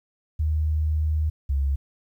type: tone pair in turn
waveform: sine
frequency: 77.3 / 69.07 Hz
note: D#2 / C#2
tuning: -11 / -6 cents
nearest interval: major second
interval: 195 cents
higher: first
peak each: -20 dBFS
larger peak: neither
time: 0.39-1.3 / 1.49-1.76 s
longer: first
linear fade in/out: 10 ms
effects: 10-bit